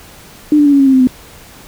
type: tone with pitch steps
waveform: sine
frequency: 300 / 293 / 286.1 / 279.4 / 272.9 / 266.5 / 260.3 / 254.2 Hz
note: D4 / D4 / D4 / C#4 / C#4 / C4 / C4 / C4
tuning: +37 / -4 / -45 / +14 / -27 / +32 / -9 / -50 cents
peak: -5 dBFS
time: 0.52-1.072 s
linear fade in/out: 2 ms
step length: 69 ms
effects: pink hiss -38 dBFS RMS until 1.67 s